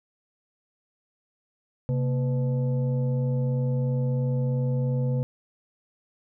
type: tone with frequency modulation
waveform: sine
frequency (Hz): 132.5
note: C3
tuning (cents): +22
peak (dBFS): -22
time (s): 1.89-5.23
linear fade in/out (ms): 0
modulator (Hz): 368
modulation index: 0.59
effects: none